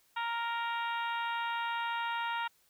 harmonic tone, 466.2 Hz, A#4, in tune, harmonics 2 / 3 / 4 / 5 / 6 / 7 / 8, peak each -34 / -38 / -42 / -46 / -44 / -49 / -49 dBFS, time 0.16-2.48 s, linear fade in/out 10 ms, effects white hiss -69 dBFS RMS until 2.69 s

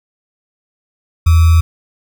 sine tone with sample-and-hold, 82.41 Hz, E2, in tune, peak -5 dBFS, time 1.26-1.61 s, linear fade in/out 10 ms, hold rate 1225 Hz, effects none

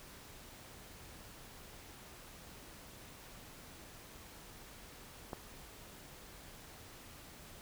click, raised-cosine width 1 ms, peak -26 dBFS, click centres 5.332 s, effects pink hiss -54 dBFS RMS until 7.61 s

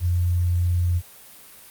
sine tone, 87.7 Hz, F2, 8 cents sharp, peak -18 dBFS, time 0-1.02 s, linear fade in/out 50 ms, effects white hiss -46 dBFS RMS until 1.7 s + Opus 32 kbps

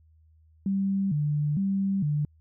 sine tone with vibrato, 170 Hz, F3, 46 cents flat, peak -23 dBFS, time 0.66-2.25 s, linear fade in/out 2 ms, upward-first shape square, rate 1.1 Hz, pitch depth 240 cents each way, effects added 79 Hz sine -56 dBFS peak until 2.4 s

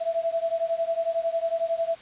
sine beating tone pair, 659.3 / 670.3 Hz, E5 / E5, 0 / +29 cents, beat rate 11 Hz, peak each -26 / -27 dBFS, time 0-1.96 s, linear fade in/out 20 ms, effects white hiss -47 dBFS RMS until 2.01 s + resampled to 8000 Hz

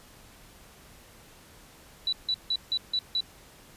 sine tone bursts, 3951 Hz, B7, in tune, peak -24 dBFS, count 6, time 2.07-3.206 s, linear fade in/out 2 ms, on 56 ms, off 160 ms, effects pink hiss -53 dBFS RMS until 3.76 s + resampled to 32000 Hz

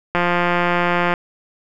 click train, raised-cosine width 0.5 ms, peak -3 dBFS, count 174, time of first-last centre 0.15-1.139 s, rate 175 Hz, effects none

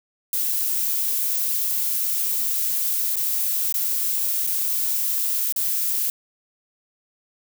violet noise with dropouts, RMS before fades -23 dBFS, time 0.33-6.1 s, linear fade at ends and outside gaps 2 ms, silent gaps 3.158-3.166 / 3.725-3.741 / 4.468-4.472 / 5.524-5.561 s, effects none

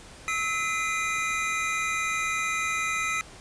square tone cluster, 1298 / 2036 / 2424 Hz, E6 / C7 / D#7, -27 / -48 / -46 cents, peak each -31 dBFS, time 0.28-3.21 s, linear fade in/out 0 ms, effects pink hiss -47 dBFS RMS until 3.4 s + resampled to 22050 Hz

